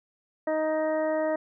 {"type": "harmonic tone", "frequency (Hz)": 312.5, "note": "D#4", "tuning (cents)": 8, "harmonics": [1, 2, 3, 4, 5, 6], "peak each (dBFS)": [-31, -25, -36, -41, -44, -39], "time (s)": [0.47, 1.36], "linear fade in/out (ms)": 5, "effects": []}